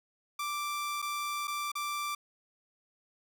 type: tone with dropouts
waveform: sawtooth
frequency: 1174.7 Hz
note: D6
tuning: in tune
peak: -29 dBFS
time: 0.39-2.15 s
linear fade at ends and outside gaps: 5 ms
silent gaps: 1.019-1.024 / 1.473-1.478 / 1.718-1.753 s
effects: none